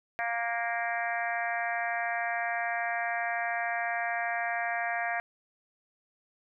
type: harmonic tone with a mistuned harmonic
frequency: 233.1 Hz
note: A#3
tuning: in tune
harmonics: 3 / 4 / 5 / 6 / 7 / 8 / 9 / 10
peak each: -32 / -42 / -43 / -44 / -35 / -36 / -40 / -41 dBFS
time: 0.19-5.2 s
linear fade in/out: 0 ms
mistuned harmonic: 6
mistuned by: +22 cents
effects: none